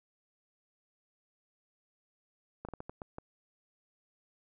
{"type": "slowing click train", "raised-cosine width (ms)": 1, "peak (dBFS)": -27, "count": 7, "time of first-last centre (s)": [2.65, 3.184], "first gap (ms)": 37, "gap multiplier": 1.35, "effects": []}